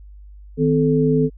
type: tone cluster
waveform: sine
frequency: 155.2 / 255.6 / 435.5 Hz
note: D#3 / C4 / A4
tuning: -4 / -40 / -18 cents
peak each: -18 dBFS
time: 0.57-1.3 s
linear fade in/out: 50 ms
effects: added 50 Hz sine -38 dBFS peak until 1.37 s